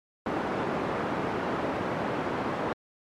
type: band-pass noise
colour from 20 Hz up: pink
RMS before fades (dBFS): -30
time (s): 0.26-2.73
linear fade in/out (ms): 2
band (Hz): 200 to 1300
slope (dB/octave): 12
effects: MP3 64 kbps